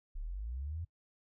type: linear sweep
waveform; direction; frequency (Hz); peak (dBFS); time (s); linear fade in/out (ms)
sine; up; 31.33 to 87.31; -37; 0.15-0.85; 10
effects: noise-tail reverb RT60 0.1 s tail -22 dB re dry